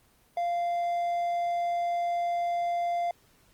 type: tone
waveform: triangle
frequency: 694 Hz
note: F5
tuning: 11 cents flat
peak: -24 dBFS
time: 0.37-3.11 s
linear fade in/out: 2 ms
effects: pink hiss -63 dBFS RMS until 3.53 s + Opus 24 kbps